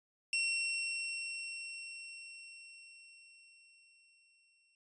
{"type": "tone with exponential decay", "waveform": "sawtooth", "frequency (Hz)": 2723, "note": "F7", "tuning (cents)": -44, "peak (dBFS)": -27, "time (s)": [0.33, 4.75], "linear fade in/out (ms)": 1, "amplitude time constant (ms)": 960, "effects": ["resampled to 22050 Hz"]}